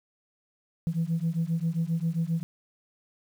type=beating tone pair; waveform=sine; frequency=161.5 / 169 Hz; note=E3 / E3; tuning=-35 / +43 cents; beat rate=7.5 Hz; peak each=-27 dBFS; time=0.87-2.43 s; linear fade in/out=0 ms; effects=tanh soft clip ceiling -20 dBFS + 9-bit